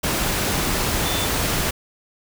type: tone in noise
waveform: sine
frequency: 3520 Hz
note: A7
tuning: in tune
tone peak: -28 dBFS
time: 1.05-1.26 s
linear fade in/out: 10 ms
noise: pink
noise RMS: -22 dBFS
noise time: 0.03-1.71 s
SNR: -9 dB
effects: none